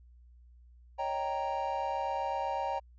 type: chord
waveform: triangle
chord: Eb dominant seventh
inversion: third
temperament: equal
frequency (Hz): 554.4 / 622.3 / 784 / 932.3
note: Db5 / Eb5 / G5 / Bb5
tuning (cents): 0 / 0 / 0 / 0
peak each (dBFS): -36 / -39 / -33 / -33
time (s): 0.98-2.8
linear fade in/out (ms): 20
effects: added 60 Hz sine -54 dBFS peak until 2.98 s + resampled to 16000 Hz